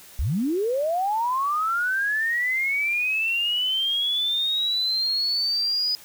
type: linear sweep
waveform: sine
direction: up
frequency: 46.25 to 4978 Hz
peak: -21 dBFS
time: 0.19-5.95 s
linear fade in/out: 0 ms
effects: white hiss -47 dBFS RMS until 6.04 s